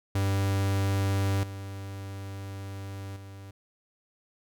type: tone with level steps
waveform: 45% pulse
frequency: 98 Hz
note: G2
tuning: in tune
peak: -24 / -36 / -42 dBFS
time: 0.15-3.51 s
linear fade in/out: 5 ms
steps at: 1.43 / 3.16 s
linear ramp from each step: 5 ms
effects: none